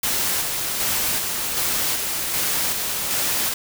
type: noise with tremolo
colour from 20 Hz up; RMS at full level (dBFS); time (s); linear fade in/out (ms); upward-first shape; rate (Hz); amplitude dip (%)
white; -22; 0.03-3.54; 5; square; 1.3; 30
effects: none

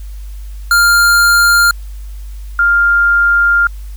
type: tone pair in turn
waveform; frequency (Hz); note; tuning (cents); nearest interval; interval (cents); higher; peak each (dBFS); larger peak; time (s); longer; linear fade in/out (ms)
square / sine; 1400 / 1400; F6 / F6; +4 / +4; unison; 0; neither; -7 / -7; neither; 0.71-1.71 / 2.59-3.67; second; 2
effects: added 50 Hz sine -24 dBFS peak until 3.96 s + white hiss -46 dBFS RMS until 3.96 s

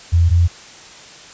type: tone pair in turn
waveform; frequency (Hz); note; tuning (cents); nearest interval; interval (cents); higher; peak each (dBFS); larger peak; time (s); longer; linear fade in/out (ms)
sine; 84.8 / 86.03; E2 / F2; +50 / -26; unison; 24; second; -9; neither; 0.12-0.3 / 0.3-0.48; neither; 20
effects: white hiss -39 dBFS RMS until 1.33 s + resampled to 16000 Hz

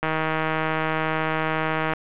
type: click train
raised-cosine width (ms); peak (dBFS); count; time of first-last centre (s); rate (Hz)
0.5; -9; 302; 0.03-1.935; 158
effects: resampled to 8000 Hz + 7-bit

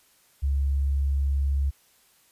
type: tone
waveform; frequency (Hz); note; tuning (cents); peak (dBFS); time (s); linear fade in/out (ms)
sine; 69.3; C#2; 0; -21; 0.42-1.71; 20
effects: white hiss -61 dBFS RMS until 2.31 s + resampled to 32000 Hz

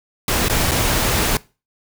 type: noise with dropouts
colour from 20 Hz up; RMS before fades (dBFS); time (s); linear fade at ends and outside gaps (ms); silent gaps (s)
pink; -18; 0.28-1.37; 2; 0.484-0.497 / 0.712-0.716
effects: noise-tail reverb RT60 0.3 s tail -21 dB re dry

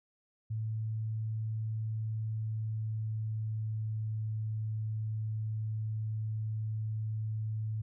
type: tone with pitch glide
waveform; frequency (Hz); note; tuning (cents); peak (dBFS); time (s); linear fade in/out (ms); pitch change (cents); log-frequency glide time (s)
sine; 110 to 108.99; A2 to A2; 0 to -16; -32; 0.5-7.82; 10; -16; 1.81-4.22
effects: none

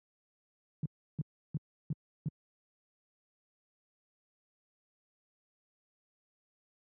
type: tone bursts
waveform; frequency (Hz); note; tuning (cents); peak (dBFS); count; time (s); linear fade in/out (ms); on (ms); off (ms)
sine; 151.4; D#3; -47; -29; 5; 0.83-2.285; 2; 27; 330
effects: high-pass 100 Hz 12 dB/octave

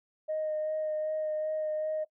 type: tone with vibrato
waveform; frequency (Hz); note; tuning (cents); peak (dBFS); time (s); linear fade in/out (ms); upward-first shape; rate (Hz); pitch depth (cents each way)
sine; 619; D#5; -9; -28; 0.28-2.05; 20; sine; 2.6; 13
effects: noise-tail reverb RT60 0.1 s tail -19 dB re dry + tanh soft clip ceiling -25 dBFS

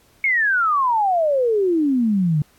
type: exponential sweep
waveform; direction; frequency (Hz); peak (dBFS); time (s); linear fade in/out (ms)
sine; down; 2217 to 143.4; -15; 0.24-2.42; 2
effects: pink hiss -56 dBFS RMS until 2.58 s + AAC 64 kbps

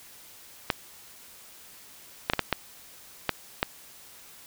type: clicks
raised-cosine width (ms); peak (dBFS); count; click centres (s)
0.3; -6; 7; 0.702 / 2.299 / 2.335 / 2.393 / 2.527 / 3.293 / 3.629
effects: white hiss -50 dBFS RMS until 4.46 s

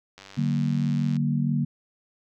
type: click train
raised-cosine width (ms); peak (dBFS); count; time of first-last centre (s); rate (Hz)
0.2; -27; 97; 0.18-1.167; 97.3
type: chord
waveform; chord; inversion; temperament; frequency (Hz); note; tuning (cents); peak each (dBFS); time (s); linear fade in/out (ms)
sine; D augmented; none; equal with one note detuned; 146.83 / 188.56 / 233.1; D3 / F#3 / A#3; 0 / +33 / 0; -24 / -29 / -26; 0.37-1.65; 10
effects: none

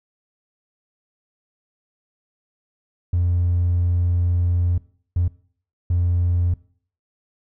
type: tone bursts at uneven times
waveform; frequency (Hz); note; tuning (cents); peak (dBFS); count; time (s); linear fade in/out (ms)
triangle; 87.7; F2; +8; -13; 3; 3.13-4.78 / 5.16-5.28 / 5.9-6.54; 5
effects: noise-tail reverb RT60 0.5 s tail -22 dB re dry + tanh soft clip ceiling -12 dBFS

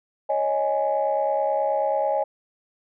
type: chord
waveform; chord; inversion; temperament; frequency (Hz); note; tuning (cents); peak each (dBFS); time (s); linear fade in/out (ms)
sine; C# suspended second; none; just; 554.4 / 623.7 / 831.5; C#5 / D#5 / G#5; 0 / +4 / +2; -24; 0.29-2.24; 10
effects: tanh soft clip ceiling -12 dBFS

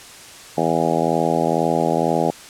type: harmonic tone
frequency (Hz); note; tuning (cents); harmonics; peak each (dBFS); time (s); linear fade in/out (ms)
82.1; E2; -6; 2 / 3 / 4 / 5 / 6 / 7 / 8 / 9 / 10; -25 / -25 / -25 / -25 / -25 / -25 / -25 / -25 / -25; 0.57-2.31; 10
effects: white hiss -40 dBFS RMS until 2.49 s + low-pass 9000 Hz 12 dB/octave

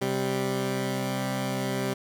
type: tone pair together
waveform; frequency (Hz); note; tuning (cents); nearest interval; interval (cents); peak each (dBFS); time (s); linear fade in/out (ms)
15% pulse; 130.81 / 195.99; C3 / G3; 0 / 0; perfect fifth; 700; -23; 0.01-1.94; 10
effects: none

